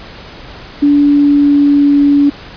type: tone with pitch glide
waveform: sine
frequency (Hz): 288.3 to 285.5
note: D4 to D4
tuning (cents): -32 to -49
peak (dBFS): -5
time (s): 0.82-2.3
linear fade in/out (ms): 10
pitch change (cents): -17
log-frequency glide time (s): 1.01-2
effects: pink hiss -32 dBFS RMS until 2.56 s + resampled to 11025 Hz